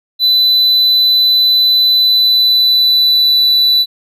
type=tone with pitch glide; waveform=triangle; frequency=4000 to 3972 Hz; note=B7 to B7; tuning=+21 to +9 cents; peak=-6 dBFS; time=0.19-3.86 s; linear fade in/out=50 ms; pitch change=-12 cents; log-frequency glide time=1.97-3.45 s; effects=none